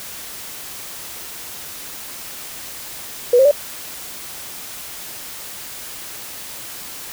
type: tone with pitch steps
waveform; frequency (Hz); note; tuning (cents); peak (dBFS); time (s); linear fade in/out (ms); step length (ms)
sine; 488 / 532.2 / 580.3; B4 / C5 / D5; -21 / +29 / -21; -8; 3.33-3.513; 5; 61
effects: white hiss -33 dBFS RMS until 7.12 s